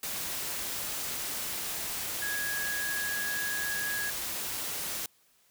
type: tone in noise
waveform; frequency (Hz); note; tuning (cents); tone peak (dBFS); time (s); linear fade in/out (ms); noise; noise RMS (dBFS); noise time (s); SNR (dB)
sine; 1661.2; G#6; 0; -32; 2.22-4.1; 2; white; -35; 0.03-5.06; 0
effects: white hiss -66 dBFS RMS until 5.5 s